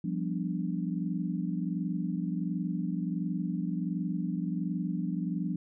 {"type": "chord", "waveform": "sine", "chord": "G dominant seventh", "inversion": "third", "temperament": "equal", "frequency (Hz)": [174.61, 196, 246.9, 293.7], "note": ["F3", "G3", "B3", "D4"], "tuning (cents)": [0, 0, 0, 0], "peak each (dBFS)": [-32, -35, -38, -37], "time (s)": [0.04, 5.56], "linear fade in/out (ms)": 5, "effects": []}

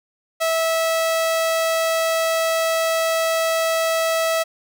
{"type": "tone", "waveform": "sawtooth", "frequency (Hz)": 652, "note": "E5", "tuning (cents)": -19, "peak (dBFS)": -14, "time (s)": [0.4, 4.44], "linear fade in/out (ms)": 20, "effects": []}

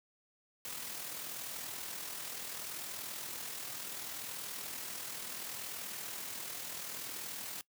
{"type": "noise with amplitude modulation", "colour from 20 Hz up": "white", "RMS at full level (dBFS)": -41, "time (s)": [0.65, 7.61], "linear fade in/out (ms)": 0, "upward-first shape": "sine", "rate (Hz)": 40.7, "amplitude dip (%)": 40, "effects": ["noise-tail reverb RT60 0.1 s tail -21 dB re dry", "high-pass 100 Hz 12 dB/octave"]}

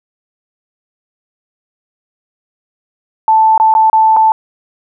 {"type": "tone with dropouts", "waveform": "sine", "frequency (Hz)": 880, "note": "A5", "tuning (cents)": 0, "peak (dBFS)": -5, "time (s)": [3.28, 4.32], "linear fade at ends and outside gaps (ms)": 1, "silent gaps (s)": [[3.578, 3.599], [3.74, 3.75], [3.899, 3.93], [4.165, 4.168]], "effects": []}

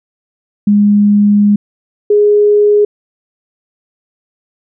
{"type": "tone pair in turn", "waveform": "sine", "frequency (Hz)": [205.7, 415.1], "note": ["G#3", "G#4"], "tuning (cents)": [-16, -1], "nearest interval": "octave", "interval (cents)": 1215, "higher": "second", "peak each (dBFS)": [-5, -5], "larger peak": "neither", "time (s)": [[0.67, 1.56], [2.1, 2.85]], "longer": "first", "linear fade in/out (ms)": 5, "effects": []}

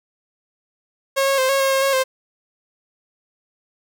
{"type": "tone with pitch steps", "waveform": "sawtooth", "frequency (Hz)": [544, 547, 522, 547, 540, 537, 547, 524], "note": ["C#5", "C#5", "C5", "C#5", "C#5", "C5", "C#5", "C5"], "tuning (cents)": [-33, -23, -4, -23, -45, 45, -23, 2], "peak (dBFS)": -12, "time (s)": [1.16, 2.04], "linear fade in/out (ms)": 20, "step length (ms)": 110, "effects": []}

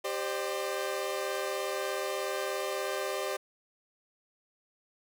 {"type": "chord", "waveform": "sawtooth", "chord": "G suspended fourth", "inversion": "none", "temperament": "equal with one note detuned", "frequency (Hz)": [392, 523.3, 600], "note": ["G4", "C5", "D5"], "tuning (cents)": [0, 0, 37], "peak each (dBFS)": -32, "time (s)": [0.04, 3.37], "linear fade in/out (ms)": 10, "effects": []}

